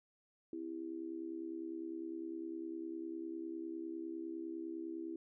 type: tone with amplitude modulation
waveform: sine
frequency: 329.6 Hz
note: E4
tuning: in tune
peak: -37 dBFS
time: 0.53-5.16 s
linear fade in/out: 2 ms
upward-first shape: sine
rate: 69.9 Hz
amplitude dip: 80%
effects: none